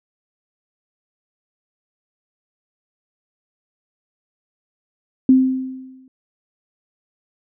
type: tone with exponential decay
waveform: sine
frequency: 260.4 Hz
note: C4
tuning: 8 cents flat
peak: -6 dBFS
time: 5.29-6.08 s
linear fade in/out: 2 ms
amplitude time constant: 170 ms
effects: none